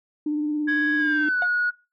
sine tone with vibrato, 299.5 Hz, D4, 34 cents sharp, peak -21 dBFS, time 0.26-1.29 s, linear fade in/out 5 ms, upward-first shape triangle, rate 18 Hz, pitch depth 28 cents each way
sine tone with pitch glide, 1661.2 to 1454.5 Hz, G#6 to F#6, 0 to -30 cents, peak -19 dBFS, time 0.67-1.71 s, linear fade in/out 20 ms, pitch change -230 cents, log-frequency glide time 0.97-1.44 s
sine tone with exponential decay, 713 Hz, F5, 36 cents sharp, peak -20 dBFS, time 1.42-1.49 s, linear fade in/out 2 ms, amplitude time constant 15 ms
effects noise-tail reverb RT60 0.3 s tail -22 dB re dry + tanh soft clip ceiling -15 dBFS

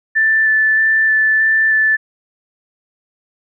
sine tone with vibrato, 1760 Hz, A6, in tune, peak -10 dBFS, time 0.15-1.97 s, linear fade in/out 20 ms, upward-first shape square, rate 1.6 Hz, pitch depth 8 cents each way, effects none

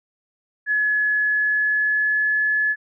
sine tone with pitch glide, 1700 to 1712.8 Hz, G#6 to A6, +40 to -47 cents, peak -17 dBFS, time 0.66-2.76 s, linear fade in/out 50 ms, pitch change +13 cents, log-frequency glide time 1.13-2.42 s, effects none

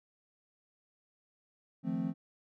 triangle chord, F dominant seventh, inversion third, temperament equal with one note detuned, 156.92 / 174.61 / 220 / 261.6 Hz, Eb3 / F3 / A3 / C4, +15 / 0 / 0 / 0 cents, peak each -40 / -34 / -35 / -34 dBFS, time 1.83-2.14 s, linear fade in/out 50 ms, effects none

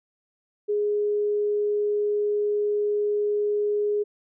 sine tone, 415.3 Hz, G#4, in tune, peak -21 dBFS, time 0.68-4.04 s, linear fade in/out 20 ms, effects none

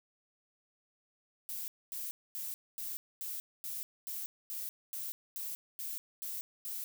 violet noise bursts, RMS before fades -40 dBFS, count 13, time 1.49-6.84 s, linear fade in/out 0 ms, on 190 ms, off 240 ms, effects none

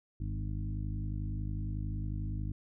harmonic tone with a mistuned harmonic, 51 Hz, G#1, 31 cents flat, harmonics 1 / 2 / 3 / 4 / 5 / 6, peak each -36 / -37 / -43 / -47 / -49 / -48 dBFS, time 0.2-2.52 s, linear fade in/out 5 ms, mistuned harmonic 3, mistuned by +35 cents, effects none

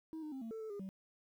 sine tone with pitch steps, 319.2 / 305.4 / 265.6 / 226.2 / 444.3 / 438.2 / 405.6 / 191.4 Hz, D#4 / D#4 / C4 / A3 / A4 / A4 / G#4 / G3, +44 / -32 / +26 / +48 / +17 / -7 / -41 / -41 cents, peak -39 dBFS, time 0.13-0.89 s, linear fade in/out 0 ms, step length 95 ms, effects tanh soft clip ceiling -41 dBFS + 12-bit

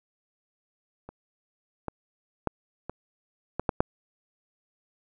clicks, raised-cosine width 1 ms, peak -27 / -17 / -11 / -20 / -14 / -9 / -6 dBFS, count 7, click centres 1.09 / 1.883 / 2.473 / 2.896 / 3.596 / 3.692 / 3.805 s, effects none

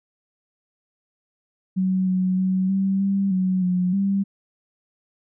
sine tone with pitch steps, 187.2 / 185.2 / 187.4 / 193.5 / 196.5 / 186 / 181 / 196.8 Hz, F#3 / F#3 / F#3 / G3 / G3 / F#3 / F#3 / G3, +20 / +2 / +22 / -22 / +4 / +9 / -38 / +7 cents, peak -18 dBFS, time 1.76-4.24 s, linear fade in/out 20 ms, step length 310 ms, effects none

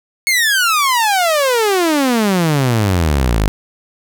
sawtooth exponential sweep, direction down, 2210 to 48.15 Hz, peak -8 dBFS, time 0.27-3.48 s, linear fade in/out 0 ms, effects none

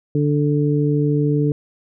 harmonic tone, 146.83 Hz, D3, in tune, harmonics 1 / 2 / 3, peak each -17 / -20 / -22 dBFS, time 0.15-1.52 s, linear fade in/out 2 ms, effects none

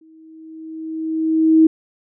sine tone with exponential growth, 319.2 Hz, D#4, 44 cents sharp, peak -6 dBFS, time 0.01-1.67 s, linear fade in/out 5 ms, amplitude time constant 360 ms, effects none

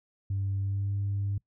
sine tone with pitch glide, 98 to 99.89 Hz, G2 to G2, 0 to +33 cents, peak -26 dBFS, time 0.3-1.38 s, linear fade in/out 5 ms, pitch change +33 cents, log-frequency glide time 0.6-0.91 s, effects noise-tail reverb RT60 0.1 s tail -23 dB re dry + tanh soft clip ceiling -24 dBFS

